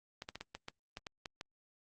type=clicks; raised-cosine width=0.2 ms; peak=-25 dBFS; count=10; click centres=0.221 / 0.289 / 0.356 / 0.41 / 0.55 / 0.684 / 0.971 / 1.068 / 1.258 / 1.411 s; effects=Opus 32 kbps